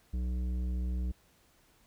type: tone with tanh clipping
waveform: triangle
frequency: 61.74 Hz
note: B1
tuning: in tune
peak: -32 dBFS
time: 0.13-1.12 s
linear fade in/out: 10 ms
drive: 15 dB
effects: pink hiss -66 dBFS RMS until 1.86 s